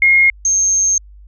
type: tone pair in turn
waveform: sine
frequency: 2145 / 6396 Hz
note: C7 / G8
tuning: +42 / +34 cents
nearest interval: octave + perfect fifth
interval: 1892 cents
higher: second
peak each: -7 / -11 dBFS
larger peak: first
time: 0.02-0.3 / 0.45-0.98 s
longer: second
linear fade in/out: 2 ms
effects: added 50 Hz sine -37 dBFS peak until 1.27 s